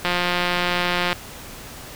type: click train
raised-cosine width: 0.3 ms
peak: -5 dBFS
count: 192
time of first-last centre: 0.05-1.129 s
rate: 177 Hz
effects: pink hiss -38 dBFS RMS until 1.95 s